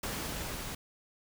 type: noise with level ramp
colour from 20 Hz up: pink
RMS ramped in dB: -36 to -40 dBFS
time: 0.03-0.75 s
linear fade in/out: 5 ms
effects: none